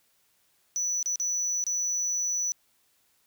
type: tone with dropouts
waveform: sine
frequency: 5940 Hz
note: F#8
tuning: 6 cents sharp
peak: -23 dBFS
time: 0.76-2.52 s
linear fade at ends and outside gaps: 0 ms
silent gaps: 1.028-1.059 / 1.158-1.199 / 1.64-1.666 s
effects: tanh soft clip ceiling -25 dBFS + white hiss -68 dBFS RMS until 3.26 s